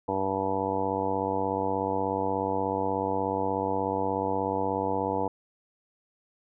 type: harmonic tone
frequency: 96.6 Hz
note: G2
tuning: 25 cents flat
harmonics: 1 / 2 / 3 / 4 / 5 / 6 / 7 / 8 / 9 / 10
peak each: -39 / -38 / -34 / -37 / -31 / -40 / -35 / -39 / -31 / -36 dBFS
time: 0.08-5.28 s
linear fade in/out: 5 ms
effects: none